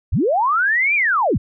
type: linear two-way sweep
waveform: sine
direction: up then down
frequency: 41.32 to 2445 to 41.32 Hz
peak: -14 dBFS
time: 0.12-1.38 s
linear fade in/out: 10 ms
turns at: 0.95 s
effects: none